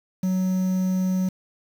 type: tone with quantisation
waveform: triangle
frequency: 186 Hz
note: F#3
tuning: 9 cents sharp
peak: -18 dBFS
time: 0.23-1.29 s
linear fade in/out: 5 ms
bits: 7
effects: none